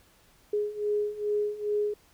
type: beating tone pair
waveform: sine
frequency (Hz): 415.3 / 417.7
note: G#4 / G#4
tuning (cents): 0 / +10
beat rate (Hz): 2.4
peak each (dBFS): -31 / -28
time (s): 0.53-1.94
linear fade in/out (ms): 5
effects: pink hiss -61 dBFS RMS until 2.13 s